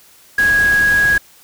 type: tone in noise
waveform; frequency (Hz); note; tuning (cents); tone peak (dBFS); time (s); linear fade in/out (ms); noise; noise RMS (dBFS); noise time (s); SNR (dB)
sine; 1655; G#6; -6; -10; 0.38-1.18; 5; pink; -26; 0.38-1.18; +13
effects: white hiss -47 dBFS RMS until 1.43 s